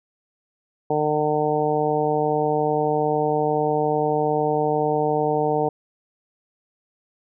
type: harmonic tone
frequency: 151.2 Hz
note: D#3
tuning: 49 cents flat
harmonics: 1 / 2 / 3 / 4 / 5 / 6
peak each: -29 / -28 / -22 / -27 / -24 / -29 dBFS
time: 0.9-5.69 s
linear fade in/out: 5 ms
effects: none